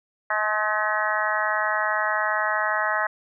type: harmonic tone with a mistuned harmonic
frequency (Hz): 212.4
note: G#3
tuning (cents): +39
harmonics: 3 / 4 / 5 / 6 / 7 / 8 / 9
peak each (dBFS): -29 / -29 / -29 / -29 / -29 / -29 / -29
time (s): 0.3-3.07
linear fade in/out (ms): 5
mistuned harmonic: 7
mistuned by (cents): +43
effects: none